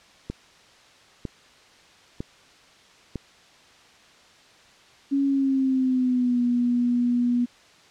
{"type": "click train", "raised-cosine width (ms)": 3, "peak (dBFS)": -17, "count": 4, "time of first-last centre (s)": [0.3, 3.157], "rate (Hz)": 1.05}
{"type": "tone with pitch glide", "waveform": "sine", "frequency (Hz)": [277.2, 242.7], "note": ["C#4", "B3"], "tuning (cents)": [0, -30], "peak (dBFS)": -19, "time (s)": [5.11, 7.46], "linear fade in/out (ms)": 20, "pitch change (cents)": -230, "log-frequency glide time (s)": [5.25, 6.41]}
{"effects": ["white hiss -53 dBFS RMS until 7.9 s", "low-pass 5000 Hz 12 dB/octave"]}